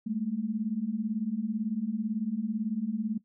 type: beating tone pair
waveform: sine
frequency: 204.9 / 222.9 Hz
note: G#3 / A3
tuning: -23 / +23 cents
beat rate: 18 Hz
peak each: -33 / -30 dBFS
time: 0.06-3.18 s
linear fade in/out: 10 ms
effects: noise-tail reverb RT60 0.1 s tail -17 dB re dry